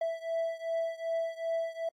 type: beating tone pair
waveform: triangle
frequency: 659.3 / 661.9 Hz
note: E5 / E5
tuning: 0 / +7 cents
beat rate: 2.6 Hz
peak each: -31 / -33 dBFS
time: 0.01-1.89 s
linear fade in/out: 5 ms
effects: AAC 64 kbps